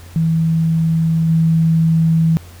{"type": "tone with level steps", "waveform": "sine", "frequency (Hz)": 162.6, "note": "E3", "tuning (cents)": -23, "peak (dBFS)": [-12, -10], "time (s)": [0.16, 2.37], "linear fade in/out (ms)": 0, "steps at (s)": 1.28, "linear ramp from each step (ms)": 20, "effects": ["added 87 Hz sine -36 dBFS peak until 2.6 s", "pink hiss -43 dBFS RMS until 2.6 s"]}